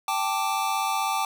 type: chord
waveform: square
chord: G suspended second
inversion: none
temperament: equal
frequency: 784 / 880 / 1174.7 Hz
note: G5 / A5 / D6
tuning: 0 / 0 / 0 cents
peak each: -29 dBFS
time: 0.08-1.25 s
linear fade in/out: 2 ms
effects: none